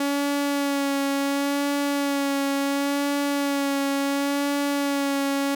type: tone with vibrato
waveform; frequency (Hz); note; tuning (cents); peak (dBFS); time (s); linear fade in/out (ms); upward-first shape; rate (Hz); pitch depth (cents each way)
sawtooth; 281.1; C#4; +24; -18; 0-5.55; 5; sine; 0.71; 22
effects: none